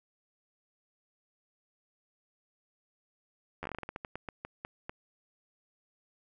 slowing click train, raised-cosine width 0.5 ms, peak -23 dBFS, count 17, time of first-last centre 3.63-4.895 s, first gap 11 ms, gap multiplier 1.23, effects none

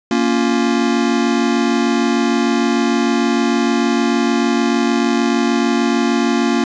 square chord, Bb minor, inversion none, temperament just, 233.1 / 279.7 / 349.6 Hz, Bb3 / Db4 / F4, 0 / +16 / +2 cents, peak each -17 / -19 / -20 dBFS, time 0.11-6.64 s, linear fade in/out 2 ms, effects resampled to 16000 Hz + 7-bit

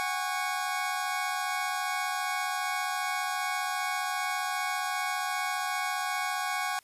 25% pulse chord, F# suspended second, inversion none, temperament equal with one note detuned, 740 / 814.9 / 1108.7 Hz, F#5 / G#5 / C#6, 0 / -33 / 0 cents, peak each -30 dBFS, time 0-6.79 s, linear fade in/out 0 ms, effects white hiss -62 dBFS RMS until 6.83 s + resampled to 32000 Hz

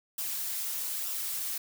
blue noise with flanger, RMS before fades -34 dBFS, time 0.18-1.58 s, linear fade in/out 5 ms, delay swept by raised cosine 0.45 to 5.65 ms, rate 1.1 Hz, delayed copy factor -0.5, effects none

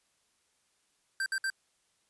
square tone bursts, 1568 Hz, G6, in tune, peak -30 dBFS, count 3, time 1.2-1.501 s, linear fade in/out 2 ms, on 61 ms, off 59 ms, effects white hiss -73 dBFS RMS until 2.09 s + resampled to 24000 Hz

